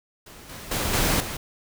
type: noise with level steps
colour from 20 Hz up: pink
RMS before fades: -45 / -39 / -26 / -22 / -32 dBFS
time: 0.26-1.37 s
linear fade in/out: 5 ms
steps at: 0.49 / 0.71 / 0.93 / 1.2 s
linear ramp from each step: 5 ms
effects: none